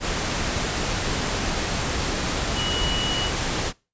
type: tone in noise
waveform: sine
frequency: 2928 Hz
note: F#7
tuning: 19 cents flat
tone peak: -26 dBFS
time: 2.54-3.31 s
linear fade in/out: 50 ms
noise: pink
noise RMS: -25 dBFS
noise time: 0-3.73 s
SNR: -4 dB
effects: noise-tail reverb RT60 0.3 s tail -24 dB re dry + resampled to 16000 Hz